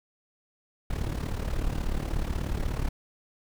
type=noise with amplitude modulation; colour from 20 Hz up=brown; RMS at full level=-26 dBFS; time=0.9-2.89 s; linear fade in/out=5 ms; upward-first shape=sine; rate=36.5 Hz; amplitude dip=75%; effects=none